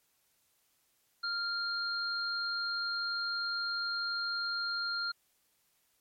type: tone pair together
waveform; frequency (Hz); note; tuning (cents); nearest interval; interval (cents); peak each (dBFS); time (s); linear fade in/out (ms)
sine; 1395 / 4212; F6 / C8; -2 / +11; octave + perfect fifth; 1913; -34 / -35; 1.23-5.12; 10
effects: white hiss -73 dBFS RMS until 6 s + MP3 64 kbps